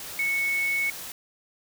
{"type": "tone in noise", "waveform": "sine", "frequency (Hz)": 2210, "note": "C#7", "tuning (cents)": -6, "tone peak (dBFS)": -23, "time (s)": [0.19, 0.9], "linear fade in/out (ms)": 2, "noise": "white", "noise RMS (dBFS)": -38, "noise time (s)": [0, 1.12], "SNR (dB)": 12, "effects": []}